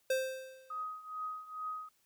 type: tone with exponential decay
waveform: square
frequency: 523.3 Hz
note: C5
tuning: in tune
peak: -28 dBFS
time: 0.1-0.84 s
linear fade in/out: 5 ms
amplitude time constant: 160 ms
type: tone with tremolo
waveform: sine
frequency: 1256 Hz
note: D#6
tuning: 16 cents sharp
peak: -35 dBFS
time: 0.7-1.89 s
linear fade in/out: 5 ms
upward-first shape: triangle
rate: 2.3 Hz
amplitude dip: 85%
effects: white hiss -73 dBFS RMS until 2.05 s